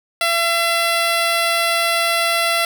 10% pulse tone, 676 Hz, E5, 43 cents sharp, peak -7 dBFS, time 0.21-2.65 s, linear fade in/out 2 ms, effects none

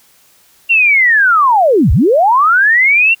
sine linear two-way sweep, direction down then up, 2779 to 51.1 to 2779 Hz, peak -6 dBFS, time 0.69-3.15 s, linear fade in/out 20 ms, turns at 1.92 s, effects white hiss -49 dBFS RMS until 3.2 s

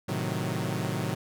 sawtooth chord, A diminished seventh, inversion none, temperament equal, 110 / 130.81 / 155.56 / 185 Hz, A2 / C3 / Eb3 / Gb3, 0 / 0 / 0 / 0 cents, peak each -30 dBFS, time 0.08-1.15 s, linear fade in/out 10 ms, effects none

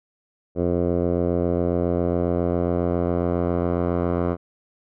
10% pulse tone with low-pass filter sweep, 87.31 Hz, F2, in tune, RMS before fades -22 dBFS, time 0.55-4.37 s, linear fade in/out 50 ms, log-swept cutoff 530 to 920 Hz, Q 1.7, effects none

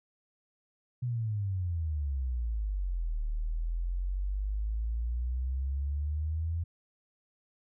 sine exponential two-way sweep, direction down then up, 126 to 37.42 to 84.9 Hz, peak -29 dBFS, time 1.02-6.64 s, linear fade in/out 10 ms, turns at 3.23 s, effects none

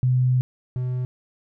sine / triangle tone pair in turn, 126.9 / 125.95 Hz, B2 / B2, +47 / +34 cents, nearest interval unison, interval 13 cents, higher first, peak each -16 / -21 dBFS, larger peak first, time 0.03-0.41 / 0.76-1.05 s, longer first, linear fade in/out 0 ms, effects none

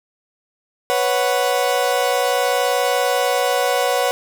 35% pulse chord, B suspended second, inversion none, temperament equal, 493.9 / 554.4 / 740 Hz, B4 / C#5 / F#5, 0 / 0 / 0 cents, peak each -19 dBFS, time 0.9-4.11 s, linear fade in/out 0 ms, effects none

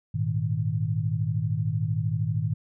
sine chord, Ab suspended second, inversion none, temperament just, 103.83 / 116.8 / 155.74 Hz, Ab2 / Bb2 / Eb3, 0 / +4 / +2 cents, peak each -28 dBFS, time 0.14-2.54 s, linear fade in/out 10 ms, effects none

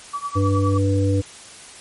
sine tone with tremolo, 1147 Hz, D6, 41 cents flat, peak -21 dBFS, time 0.13-0.78 s, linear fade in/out 10 ms, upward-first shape triangle, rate 9.7 Hz, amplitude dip 100%
harmonic tone, 98 Hz, G2, in tune, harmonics 1 / 3 / 5, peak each -17 / -22 / -24 dBFS, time 0.35-1.22 s, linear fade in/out 20 ms
effects white hiss -41 dBFS RMS until 1.8 s + MP3 48 kbps

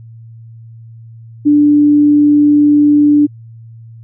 sine tone, 293.7 Hz, D4, in tune, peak -5 dBFS, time 1.45-3.27 s, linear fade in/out 20 ms, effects added 114 Hz sine -32 dBFS peak until 4.03 s

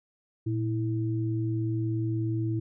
sine tone pair together, 115.42 / 326.2 Hz, A#2 / E4, -17 / -18 cents, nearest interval octave + tritone, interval 1799 cents, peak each -27 / -31 dBFS, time 0.46-2.6 s, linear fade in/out 10 ms, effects none

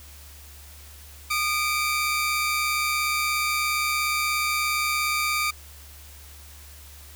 sawtooth tone pair together, 1224 / 2311 Hz, D#6 / D7, -29 / -28 cents, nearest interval major seventh, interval 1101 cents, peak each -22 dBFS, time 1.3-5.51 s, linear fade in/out 10 ms, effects added 72 Hz sine -45 dBFS peak until 7.15 s + white hiss -48 dBFS RMS until 7.15 s

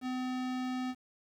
square tone, 254.5 Hz, C4, 48 cents flat, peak -34 dBFS, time 0.01-0.95 s, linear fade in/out 50 ms, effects low-pass 5000 Hz 12 dB/octave + 10-bit

